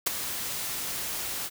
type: noise with ADSR envelope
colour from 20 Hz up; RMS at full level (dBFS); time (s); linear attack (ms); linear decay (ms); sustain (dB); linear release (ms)
white; -22; 0.06-1.5; 11; 14; -11; 41
effects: none